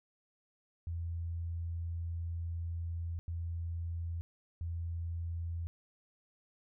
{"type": "tone bursts at uneven times", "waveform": "sine", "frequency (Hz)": 84.3, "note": "E2", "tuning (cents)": 39, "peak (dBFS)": -35, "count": 3, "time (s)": [[0.87, 3.19], [3.28, 4.21], [4.61, 5.67]], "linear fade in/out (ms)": 0, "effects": []}